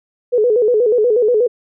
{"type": "tone with vibrato", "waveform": "sine", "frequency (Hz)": 457, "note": "A#4", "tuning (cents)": -34, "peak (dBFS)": -10, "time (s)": [0.32, 1.48], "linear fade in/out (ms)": 20, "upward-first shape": "square", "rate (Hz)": 8.3, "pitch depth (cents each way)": 120, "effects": []}